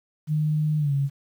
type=tone with pitch glide; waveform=sine; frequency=152.8 to 139.31 Hz; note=D#3 to C#3; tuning=-31 to +9 cents; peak=-20 dBFS; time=0.27-1.1 s; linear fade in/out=50 ms; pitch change=-160 cents; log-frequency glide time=0.78-0.93 s; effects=9-bit